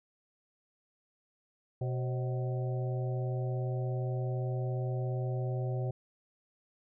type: harmonic tone with a mistuned harmonic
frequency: 125.7 Hz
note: B2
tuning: 31 cents sharp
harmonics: 1 / 3 / 4 / 5 / 6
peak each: -31 / -41 / -43 / -45 / -47 dBFS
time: 1.81-5.91 s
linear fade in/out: 5 ms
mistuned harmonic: 4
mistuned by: +95 cents
effects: none